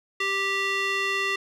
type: tone with band-pass filter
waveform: square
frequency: 392 Hz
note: G4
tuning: in tune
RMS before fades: -26 dBFS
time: 0.2-1.36 s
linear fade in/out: 5 ms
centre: 2400 Hz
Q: 1.8
effects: none